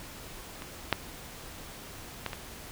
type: clicks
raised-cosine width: 0.3 ms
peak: -24 / -7 / -15 / -20 dBFS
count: 4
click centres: 0.621 / 0.927 / 2.263 / 2.332 s
effects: pink hiss -45 dBFS RMS until 2.71 s